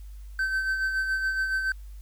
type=tone with tremolo; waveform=triangle; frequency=1543 Hz; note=G6; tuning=28 cents flat; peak=-21 dBFS; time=0.39-1.72 s; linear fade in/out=2 ms; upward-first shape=sine; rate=7.1 Hz; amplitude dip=45%; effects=added 50 Hz sine -39 dBFS peak until 2.01 s + white hiss -62 dBFS RMS until 2.01 s